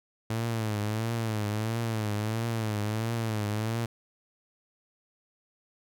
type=tone with vibrato; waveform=sawtooth; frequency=110 Hz; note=A2; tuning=in tune; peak=-24 dBFS; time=0.3-3.86 s; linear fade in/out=5 ms; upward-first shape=triangle; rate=1.5 Hz; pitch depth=110 cents each way; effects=none